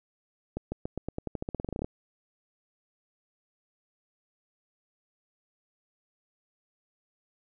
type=accelerating click train; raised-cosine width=2 ms; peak=-19 dBFS; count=19; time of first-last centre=0.57-1.845 s; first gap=150 ms; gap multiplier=0.9; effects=none